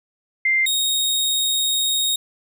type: tone pair in turn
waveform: sine / sawtooth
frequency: 2093 / 3737 Hz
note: C7 / A#7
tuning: 0 / +4 cents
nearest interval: minor seventh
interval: 1004 cents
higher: second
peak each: -15 dBFS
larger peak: neither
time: 0.45-0.66 / 0.66-2.16 s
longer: second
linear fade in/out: 5 ms
effects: none